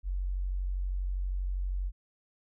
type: tone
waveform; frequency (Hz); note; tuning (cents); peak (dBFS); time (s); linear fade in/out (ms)
sine; 46.25; F#1; 0; -29; 0.03-1.92; 50
effects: none